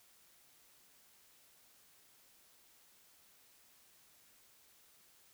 silence, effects white hiss -66 dBFS RMS until 5.33 s

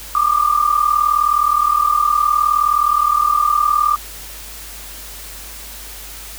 sine tone pair together, 1174.7 / 1214 Hz, D6 / D#6, 0 / -43 cents, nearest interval minor second, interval 57 cents, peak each -15 dBFS, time 0.15-3.96 s, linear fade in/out 2 ms, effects added 50 Hz sine -37 dBFS peak until 6.38 s + white hiss -34 dBFS RMS until 6.38 s

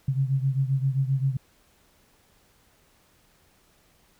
sine beating tone pair, 133 / 140.6 Hz, C3 / C#3, +29 / +25 cents, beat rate 7.6 Hz, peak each -23 / -27 dBFS, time 0.08-1.37 s, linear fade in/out 5 ms, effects pink hiss -62 dBFS RMS until 4.19 s

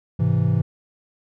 triangle chord, Ab augmented, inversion none, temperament equal with one note detuned, 104.91 / 130.81 / 164.81 Hz, Ab2 / C3 / E3, +18 / 0 / 0 cents, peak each -19 dBFS, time 0.19-0.62 s, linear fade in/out 10 ms, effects none

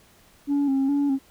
sine tone with vibrato, 277.2 Hz, C#4, in tune, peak -17 dBFS, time 0.47-1.19 s, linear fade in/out 50 ms, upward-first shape square, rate 2.4 Hz, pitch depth 45 cents each way, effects tanh soft clip ceiling -18 dBFS + pink hiss -56 dBFS RMS until 1.3 s

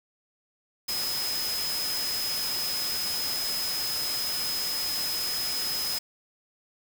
sine tone in noise, 5080 Hz, D#8, 35 cents sharp, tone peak -29 dBFS, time 0.88-5.99 s, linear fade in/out 10 ms, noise white, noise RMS -33 dBFS, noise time 0.88-5.99 s, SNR +1 dB, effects none

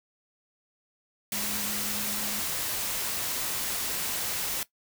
sine tone in noise, 207.7 Hz, G#3, in tune, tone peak -40 dBFS, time 1.32-2.4 s, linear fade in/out 2 ms, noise white, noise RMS -31 dBFS, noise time 1.32-4.63 s, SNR -12 dB, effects noise-tail reverb RT60 0.1 s tail -17 dB re dry

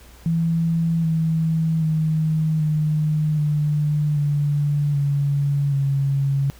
sine tone with pitch steps, 165.3 / 161.15 / 157.11 / 153.17 / 149.32 / 145.57 / 141.92 / 138.36 Hz, E3 / E3 / D#3 / D#3 / D3 / D3 / C#3 / C#3, +5 / -39 / +17 / -27 / +29 / -15 / +41 / -3 cents, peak -17 dBFS, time 0.26-6.5 s, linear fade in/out 0 ms, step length 780 ms, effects added 60 Hz sine -45 dBFS peak until 6.59 s + pink hiss -49 dBFS RMS until 6.59 s

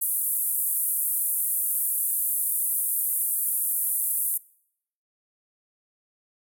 pink band-pass noise, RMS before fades -26 dBFS, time 0.01-4.38 s, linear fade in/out 10 ms, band 9600 to 15000 Hz, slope 48 dB/octave, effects noise-tail reverb RT60 0.7 s tail -23 dB re dry

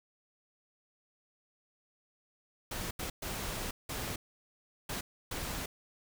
pink noise bursts at uneven times, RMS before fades -38 dBFS, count 6, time 2.71-2.91 / 2.99-3.1 / 3.22-3.71 / 3.89-4.16 / 4.89-5.01 / 5.31-5.66 s, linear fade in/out 5 ms, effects none

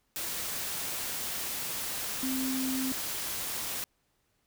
sine tone in noise, 261.6 Hz, C4, in tune, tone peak -30 dBFS, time 2.23-2.92 s, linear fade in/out 0 ms, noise white, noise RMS -35 dBFS, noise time 0.16-3.84 s, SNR +2 dB, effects pink hiss -74 dBFS RMS until 4.46 s

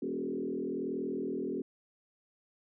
sine tone with frequency modulation, 323.1 Hz, E4, 35 cents flat, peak -32 dBFS, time 0.02-1.62 s, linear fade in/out 5 ms, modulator 41.2 Hz, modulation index 2.5, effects none

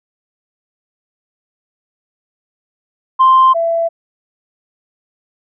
sine tone pair in turn, 1046.5 / 668.1 Hz, C6 / E5, 0 / +23 cents, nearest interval minor sixth, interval 777 cents, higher first, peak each -4 / -12 dBFS, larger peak first, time 3.19-3.54 / 3.54-3.89 s, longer neither, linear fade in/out 20 ms, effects tanh soft clip ceiling -2 dBFS

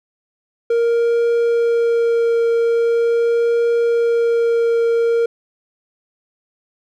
triangle tone with vibrato, 466.2 Hz, A#4, in tune, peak -11 dBFS, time 0.7-5.26 s, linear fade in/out 5 ms, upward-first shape triangle, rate 0.42 Hz, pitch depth 10 cents each way, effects none

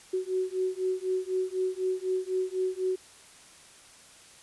sine beating tone pair, 370.7 / 374.7 Hz, F#4 / F#4, +3 / +22 cents, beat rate 4 Hz, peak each -30 dBFS, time 0.13-2.96 s, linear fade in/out 10 ms, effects white hiss -53 dBFS RMS until 4.42 s + resampled to 24000 Hz

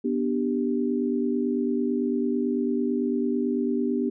sine chord, G major, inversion first, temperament just, 245 / 294 / 392 Hz, B3 / D4 / G4, -14 / +2 / 0 cents, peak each -25 / -28 / -28 dBFS, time 0.04-4.1 s, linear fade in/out 10 ms, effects none

